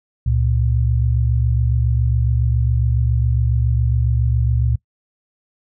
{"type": "tone pair together", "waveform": "sine", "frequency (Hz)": [69.3, 116.54], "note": ["C#2", "A#2"], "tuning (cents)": [0, 0], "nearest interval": "major sixth", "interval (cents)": 900, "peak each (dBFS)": -17, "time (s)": [0.26, 4.76], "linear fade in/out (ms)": 5, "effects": ["noise-tail reverb RT60 0.1 s tail -21 dB re dry"]}